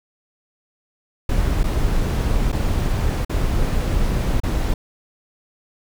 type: noise with dropouts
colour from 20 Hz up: brown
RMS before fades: -19 dBFS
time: 1.29-4.74 s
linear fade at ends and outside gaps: 5 ms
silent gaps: 1.633-1.639 / 2.519-2.526 / 3.249-3.295 / 4.402-4.434 s
effects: none